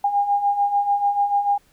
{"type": "beating tone pair", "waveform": "sine", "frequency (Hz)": [805, 811.8], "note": ["G5", "G#5"], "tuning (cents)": [46, -40], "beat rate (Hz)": 6.8, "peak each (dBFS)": [-24, -18], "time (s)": [0.04, 1.58], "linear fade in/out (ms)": 5, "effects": ["pink hiss -59 dBFS RMS until 1.72 s"]}